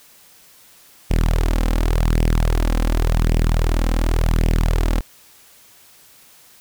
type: tone with flanger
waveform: sawtooth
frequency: 40.31 Hz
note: E1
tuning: 38 cents flat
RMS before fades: -17 dBFS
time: 1.1-5.01 s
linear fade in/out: 10 ms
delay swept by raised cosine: 0.36 to 3.86 ms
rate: 0.89 Hz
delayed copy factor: +0.6
effects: white hiss -49 dBFS RMS until 6.6 s